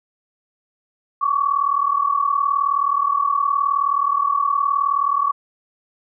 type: tone pair together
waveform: sine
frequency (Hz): 1108.7 / 1147.8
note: C#6 / D6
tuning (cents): 0 / -40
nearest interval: minor second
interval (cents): 60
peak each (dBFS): -19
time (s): 1.21-5.32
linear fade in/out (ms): 10
effects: none